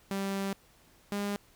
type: tone pair in turn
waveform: sawtooth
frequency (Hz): 196 / 202.8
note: G3 / G#3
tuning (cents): 0 / -41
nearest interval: minor second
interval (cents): 59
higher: second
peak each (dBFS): -27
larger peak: neither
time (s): 0.11-0.53 / 1.12-1.36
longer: first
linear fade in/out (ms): 0
effects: pink hiss -62 dBFS RMS until 1.55 s